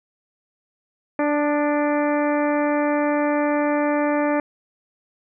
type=harmonic tone with a mistuned harmonic; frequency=293.7 Hz; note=D4; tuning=in tune; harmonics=1 / 2 / 3 / 4 / 5 / 6 / 7 / 8; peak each=-21 / -22 / -27 / -31 / -35 / -32 / -36 / -37 dBFS; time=1.19-4.4 s; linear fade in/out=2 ms; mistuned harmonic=4; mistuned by=+25 cents; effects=none